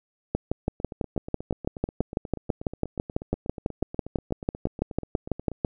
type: two click trains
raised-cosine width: 2 ms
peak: -10 / -22 dBFS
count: 33 / 41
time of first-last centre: 0.35-5.648 / 0.68-5.517 s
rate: 6.04 / 8.27 Hz
effects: none